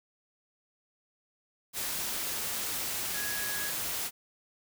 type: tone in noise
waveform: sine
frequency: 1667 Hz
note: G#6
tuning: 6 cents sharp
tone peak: -37 dBFS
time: 3.13-3.73 s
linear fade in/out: 50 ms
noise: white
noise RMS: -34 dBFS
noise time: 1.73-4.11 s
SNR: -6 dB
effects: none